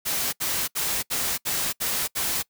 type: noise bursts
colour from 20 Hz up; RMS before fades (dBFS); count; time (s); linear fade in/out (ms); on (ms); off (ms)
white; -26; 7; 0.05-2.43; 20; 280; 70
effects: noise-tail reverb RT60 0.1 s tail -23 dB re dry